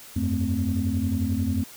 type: tone cluster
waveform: sine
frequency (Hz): 85.9 / 97.1 / 220.4 / 259.9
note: F2 / G2 / A3 / C4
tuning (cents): -28 / -16 / +3 / -11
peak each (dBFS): -27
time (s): 0.16-1.64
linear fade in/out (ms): 5
effects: tanh soft clip ceiling -14 dBFS + white hiss -45 dBFS RMS until 1.76 s